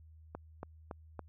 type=click train; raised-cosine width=1 ms; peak=-27 dBFS; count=4; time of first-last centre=0.35-1.193 s; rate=3.56 Hz; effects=added 79 Hz sine -54 dBFS peak until 1.28 s